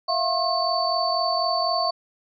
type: tone cluster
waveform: sine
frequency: 662 / 706 / 1077 / 4525 Hz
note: E5 / F5 / C6 / C#8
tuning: +7 / +19 / +50 / +35 cents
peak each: -26 dBFS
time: 0.08-1.91 s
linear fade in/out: 10 ms
effects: none